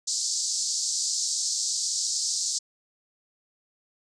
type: band-pass noise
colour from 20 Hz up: white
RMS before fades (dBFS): -28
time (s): 0.07-2.59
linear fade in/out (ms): 10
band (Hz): 4400 to 7800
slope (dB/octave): 48
effects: resampled to 22050 Hz